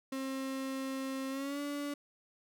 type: tone with pitch glide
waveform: 35% pulse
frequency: 266.8 to 287.6 Hz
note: C4 to D4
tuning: +34 to -36 cents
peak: -34 dBFS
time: 0.12-1.94 s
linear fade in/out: 5 ms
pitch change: +130 cents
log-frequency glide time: 1.3-1.6 s
effects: none